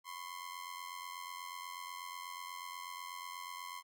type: ring-modulated tone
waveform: sawtooth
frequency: 1046.5 Hz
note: C6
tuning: in tune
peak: -37 dBFS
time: 0.04-3.83 s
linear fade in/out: 50 ms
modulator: 44.1 Hz
effects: none